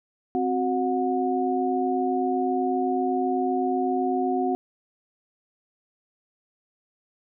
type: tone cluster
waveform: sine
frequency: 261.4 / 369.3 / 728 Hz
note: C4 / F#4 / F#5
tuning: -1 / -3 / -28 cents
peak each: -26 dBFS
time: 0.35-4.55 s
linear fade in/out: 0 ms
effects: none